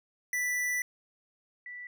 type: tone pair in turn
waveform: square / sine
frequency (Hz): 1975.5 / 1967.3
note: B6 / B6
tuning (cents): 0 / -7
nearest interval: unison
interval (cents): 7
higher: first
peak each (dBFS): -29 / -40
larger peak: first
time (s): 0.33-0.82 / 1.66-1.87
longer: first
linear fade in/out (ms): 2
effects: none